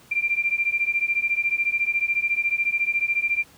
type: beating tone pair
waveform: sine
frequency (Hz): 2364 / 2378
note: D7 / D7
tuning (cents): +11 / +21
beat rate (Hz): 14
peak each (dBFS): -24 / -23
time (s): 0.11-3.44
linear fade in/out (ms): 10
effects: pink hiss -52 dBFS RMS until 3.57 s + high-pass 60 Hz 12 dB/octave